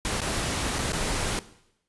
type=noise with dropouts; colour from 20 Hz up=pink; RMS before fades=-28 dBFS; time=0.05-1.39 s; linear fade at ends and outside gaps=0 ms; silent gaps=0.205-0.217 / 0.785-0.789 / 0.921-0.932 s; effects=noise-tail reverb RT60 0.8 s tail -17 dB re dry + resampled to 24000 Hz